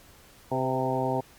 harmonic tone with a mistuned harmonic, 130.81 Hz, C3, in tune, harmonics 1 / 2 / 3 / 4 / 5 / 6 / 7, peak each -32 / -32 / -32 / -32 / -32 / -32 / -32 dBFS, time 0.51-1.21 s, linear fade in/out 10 ms, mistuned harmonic 4, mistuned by -32 cents, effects pink hiss -54 dBFS RMS until 1.38 s + MP3 96 kbps

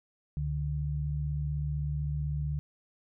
sine tone pair together, 70.96 / 146.83 Hz, C#2 / D3, +41 / 0 cents, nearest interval octave + minor second, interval 1259 cents, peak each -33 / -31 dBFS, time 0.37-2.59 s, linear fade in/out 0 ms, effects none

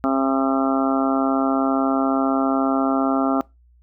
harmonic tone, 134.6 Hz, C3, 49 cents sharp, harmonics 2 / 3 / 4 / 5 / 6 / 7 / 8 / 9 / 10, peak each -19 / -31 / -30 / -25 / -28 / -36 / -34 / -28 / -29 dBFS, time 0.04-3.41 s, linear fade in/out 0 ms, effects noise-tail reverb RT60 0.2 s tail -22 dB re dry + added 60 Hz sine -51 dBFS peak until 3.82 s

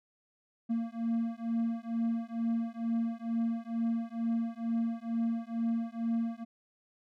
triangle beating tone pair, 229 / 231.2 Hz, A#3 / A#3, -31 / -14 cents, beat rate 2.2 Hz, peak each -31 dBFS, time 0.69-6.45 s, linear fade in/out 20 ms, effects none

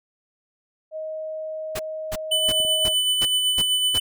sine tone, 628 Hz, D#5, 16 cents sharp, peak -28 dBFS, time 0.91-2.95 s, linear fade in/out 50 ms
pink noise bursts, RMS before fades -29 dBFS, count 7, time 1.75-3.985 s, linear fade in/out 10 ms, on 45 ms, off 320 ms
square tone with tremolo, 3000 Hz, F#7, 23 cents sharp, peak -18 dBFS, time 2.31-4 s, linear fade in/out 10 ms, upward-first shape sine, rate 7.9 Hz, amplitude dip 35%
clicks, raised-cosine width 2 ms, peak -26 dBFS, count 2, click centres 2.602 / 2.65 s
effects none

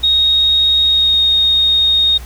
sine tone with pitch glide, 3744 to 3716 Hz, A#7 to A#7, +7 to -6 cents, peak -9 dBFS, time 0.03-2.18 s, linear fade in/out 10 ms, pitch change -13 cents, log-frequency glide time 0.83-1.21 s, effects added 60 Hz sine -29 dBFS peak until 2.25 s + pink hiss -38 dBFS RMS until 2.25 s

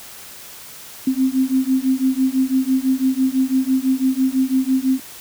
sine beating tone pair, 259.3 / 265.3 Hz, C4 / C4, -15 / +24 cents, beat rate 6 Hz, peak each -18 dBFS, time 1.07-5 s, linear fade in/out 5 ms, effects white hiss -38 dBFS RMS until 5.2 s

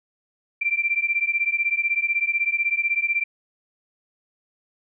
sine beating tone pair, 2349 / 2365 Hz, D7 / D7, 0 / +12 cents, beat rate 16 Hz, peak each -23 dBFS, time 0.61-3.24 s, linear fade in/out 10 ms, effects none

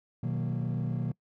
triangle chord, B major seventh, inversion none, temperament equal, 123.47 / 155.56 / 185 / 233.1 Hz, B2 / D#3 / F#3 / A#3, 0 / 0 / 0 / 0 cents, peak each -29 / -31 / -34 / -35 dBFS, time 0.23-1.12 s, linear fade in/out 5 ms, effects noise-tail reverb RT60 0.1 s tail -24 dB re dry + tanh soft clip ceiling -22 dBFS

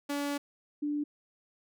sawtooth / sine tone pair in turn, 286 / 293.9 Hz, D4 / D4, -46 / +1 cents, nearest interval unison, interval 47 cents, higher second, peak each -27 / -29 dBFS, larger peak first, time 0.09-0.38 / 0.82-1.04 s, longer first, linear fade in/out 10 ms, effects none

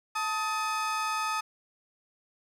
35% pulse tone pair together, 880 / 1263 Hz, A5 / D#6, 0 / +26 cents, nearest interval tritone, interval 626 cents, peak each -31 / -28 dBFS, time 0.15-1.41 s, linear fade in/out 10 ms, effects low-pass 9000 Hz 12 dB/octave + 9-bit

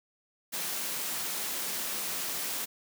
white high-pass noise, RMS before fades -34 dBFS, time 0.52-2.66 s, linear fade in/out 20 ms, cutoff 140 Hz, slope 48 dB/octave, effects none

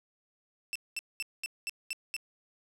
sawtooth tone bursts, 2665 Hz, E7, 18 cents sharp, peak -29 dBFS, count 7, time 0.73-2.165 s, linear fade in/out 0 ms, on 25 ms, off 210 ms, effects low-pass 12000 Hz 12 dB/octave

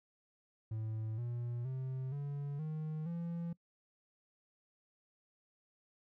triangle tone with pitch steps, 110 / 119.96 / 130.81 / 142.65 / 155.56 / 169.64 Hz, A2 / B2 / C3 / C#3 / D#3 / E3, 0 / -50 / 0 / +50 / 0 / +50 cents, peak -35 dBFS, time 0.71-3.53 s, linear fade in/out 5 ms, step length 470 ms, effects noise-tail reverb RT60 0.1 s tail -22 dB re dry

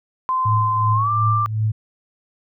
sine tone with pitch glide, 1034 to 1180.9 Hz, C6 to D6, -21 to +9 cents, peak -17 dBFS, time 0.29-1.46 s, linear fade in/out 0 ms, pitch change +230 cents, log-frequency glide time 0.93-1.1 s
sine tone with tremolo, 108.7 Hz, A2, 21 cents flat, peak -15 dBFS, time 0.45-1.72 s, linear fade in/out 10 ms, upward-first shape triangle, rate 2.7 Hz, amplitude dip 75%
effects none

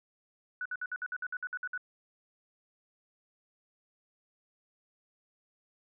sine tone bursts, 1480 Hz, F#6, in tune, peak -33 dBFS, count 12, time 0.61-1.777 s, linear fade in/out 2 ms, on 45 ms, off 57 ms, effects none

